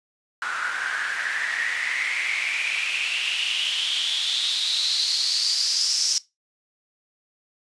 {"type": "noise with band-pass filter sweep", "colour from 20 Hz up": "white", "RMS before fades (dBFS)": -25, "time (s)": [0.42, 6.18], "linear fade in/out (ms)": 0, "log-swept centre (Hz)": [1400, 5500], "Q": 7.2, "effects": ["noise-tail reverb RT60 0.2 s tail -19 dB re dry", "resampled to 22050 Hz"]}